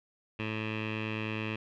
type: tone with low-pass filter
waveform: 15% pulse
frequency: 109 Hz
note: A2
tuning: 16 cents flat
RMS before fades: -35 dBFS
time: 0.39-1.56 s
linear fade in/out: 5 ms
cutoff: 2700 Hz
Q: 5.8
effects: none